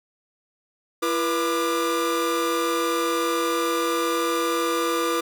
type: tone cluster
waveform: 45% pulse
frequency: 337.1 / 485.4 / 1192 Hz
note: E4 / B4 / D6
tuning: +39 / -30 / +25 cents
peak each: -26 dBFS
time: 1.02-5.21 s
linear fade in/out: 10 ms
effects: none

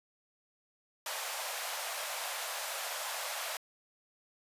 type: high-pass noise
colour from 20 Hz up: pink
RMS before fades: -38 dBFS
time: 1.06-3.57 s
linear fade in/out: 2 ms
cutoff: 560 Hz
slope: 48 dB/octave
effects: resampled to 32000 Hz

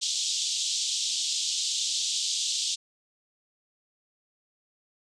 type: band-pass noise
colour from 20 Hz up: pink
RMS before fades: -29 dBFS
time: 0.01-2.76 s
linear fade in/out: 20 ms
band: 3200 to 7900 Hz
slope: 48 dB/octave
effects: none

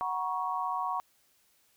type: chord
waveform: sine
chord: F# major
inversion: none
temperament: equal with one note detuned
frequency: 740 / 952.5 / 1108.7 Hz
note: F#5 / A#5 / C#6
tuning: 0 / +37 / 0 cents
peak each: -35 / -34 / -33 dBFS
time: 0.01-1 s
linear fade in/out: 0 ms
effects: white hiss -68 dBFS RMS until 1.76 s

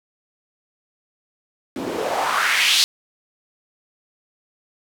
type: noise with band-pass filter sweep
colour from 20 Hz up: white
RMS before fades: -20 dBFS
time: 1.76-2.84 s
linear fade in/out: 0 ms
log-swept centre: 240 to 4300 Hz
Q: 2.6
effects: none

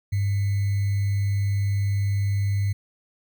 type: tone with sample-and-hold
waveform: sine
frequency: 100 Hz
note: G2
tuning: 35 cents sharp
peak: -20 dBFS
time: 0.12-2.73 s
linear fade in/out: 10 ms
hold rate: 2100 Hz
effects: none

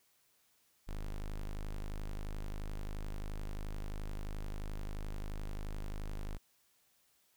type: tone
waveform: square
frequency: 25.74 Hz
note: G#0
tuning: 15 cents flat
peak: -38 dBFS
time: 0.87-6.38 s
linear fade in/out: 20 ms
effects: white hiss -72 dBFS RMS until 7.36 s

